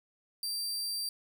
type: tone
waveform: sawtooth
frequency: 4699 Hz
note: D8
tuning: in tune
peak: -30 dBFS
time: 0.43-1.09 s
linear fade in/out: 2 ms
effects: none